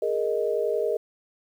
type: chord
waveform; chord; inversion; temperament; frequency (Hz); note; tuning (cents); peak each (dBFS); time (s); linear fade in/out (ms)
sine; Ab suspended second; none; equal; 415.3 / 466.2 / 622.3; Ab4 / Bb4 / Eb5; 0 / 0 / 0; -27 / -26 / -28; 0.02-0.97; 5
effects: 9-bit